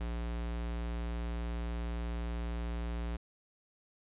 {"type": "tone", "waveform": "square", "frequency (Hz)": 58.27, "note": "A#1", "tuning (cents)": 0, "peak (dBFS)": -35, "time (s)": [0, 3.17], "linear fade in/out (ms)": 10, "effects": ["resampled to 8000 Hz"]}